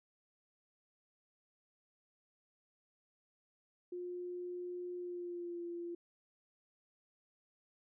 sine tone with pitch glide, 356.2 to 344.3 Hz, F4 to F4, +34 to -25 cents, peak -40 dBFS, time 3.92-5.95 s, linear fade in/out 5 ms, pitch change -59 cents, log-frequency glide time 4.96-5.63 s, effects none

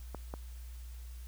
clicks, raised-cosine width 1 ms, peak -26 dBFS, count 2, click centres 0.147 / 0.339 s, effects added 60 Hz sine -43 dBFS peak until 1.27 s + white hiss -60 dBFS RMS until 1.27 s

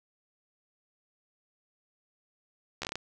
slowing click train, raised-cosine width 0.2 ms, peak -17 dBFS, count 7, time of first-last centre 2.82-2.956 s, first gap 13 ms, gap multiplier 1.22, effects none

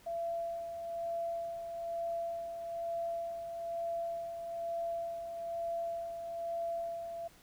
sine tone with tremolo, 676 Hz, E5, 43 cents sharp, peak -33 dBFS, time 0.06-7.28 s, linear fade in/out 10 ms, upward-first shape sine, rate 1.1 Hz, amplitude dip 50%, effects pink hiss -61 dBFS RMS until 7.42 s

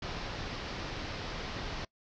pink low-pass noise, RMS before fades -39 dBFS, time 0.02-1.85 s, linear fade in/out 5 ms, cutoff 5500 Hz, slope 48 dB/octave, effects noise-tail reverb RT60 0.1 s tail -24 dB re dry

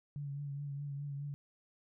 sine tone with vibrato, 142.2 Hz, C#3, 45 cents sharp, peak -38 dBFS, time 0.16-1.34 s, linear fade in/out 0 ms, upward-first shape triangle, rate 4.8 Hz, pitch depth 40 cents each way, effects none

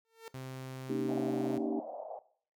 sawtooth tone with exponential growth, 452.2 Hz, A4, 47 cents sharp, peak -37 dBFS, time 0.05-0.28 s, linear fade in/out 1 ms, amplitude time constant 48 ms
sawtooth tone, 130.81 Hz, C3, in tune, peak -37 dBFS, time 0.34-1.58 s, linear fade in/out 5 ms
sine chord, Eb dominant seventh, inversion second, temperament equal with one note detuned, 233.1 / 282 / 311.1 / 392 Hz, Bb3 / Db4 / Eb4 / G4, 0 / +30 / 0 / 0 cents, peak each -37 dBFS, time 0.89-1.8 s, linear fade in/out 10 ms
pink band-pass noise, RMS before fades -43 dBFS, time 1.08-2.19 s, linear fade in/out 5 ms, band 570 to 750 Hz, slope 48 dB/octave
effects noise-tail reverb RT60 0.5 s tail -17 dB re dry

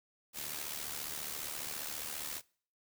white noise with amplitude modulation, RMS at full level -38 dBFS, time 0.33-2.42 s, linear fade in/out 50 ms, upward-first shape sine, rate 74.7 Hz, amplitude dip 65%, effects noise-tail reverb RT60 0.5 s tail -24 dB re dry

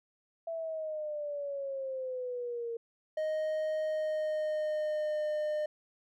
sine exponential sweep, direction down, 666 to 459.8 Hz, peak -34 dBFS, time 0.47-2.77 s, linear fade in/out 5 ms
triangle tone with pitch glide, 622.3 to 606.3 Hz, D#5 to D#5, 0 to -45 cents, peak -28 dBFS, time 3.17-5.66 s, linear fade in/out 5 ms, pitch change -45 cents, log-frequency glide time 3.84-5.27 s
effects none

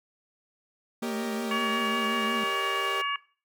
sine tone with vibrato, 226.8 Hz, A#3, 47 cents flat, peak -31 dBFS, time 1.02-2.44 s, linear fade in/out 5 ms, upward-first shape triangle, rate 5.5 Hz, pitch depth 78 cents each way
sawtooth chord, Eb dominant seventh, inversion first, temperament equal with one note detuned, 392 / 466.2 / 561.1 / 622.3 Hz, G4 / Bb4 / Db5 / Eb5, 0 / 0 / +21 / 0 cents, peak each -31 / -34 / -37 / -37 dBFS, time 1.02-3.02 s, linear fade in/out 10 ms
harmonic tone, 566 Hz, C#5, 36 cents sharp, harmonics 2 / 3 / 4 / 5, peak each -29 / -34 / -35 / -34 dBFS, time 1.51-3.16 s, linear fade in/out 2 ms
effects noise-tail reverb RT60 0.4 s tail -19 dB re dry

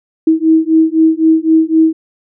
sine beating tone pair, 318.7 / 322.6 Hz, D#4 / E4, +42 / -37 cents, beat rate 3.9 Hz, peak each -10 dBFS, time 0.27-1.93 s, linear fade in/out 5 ms, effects none

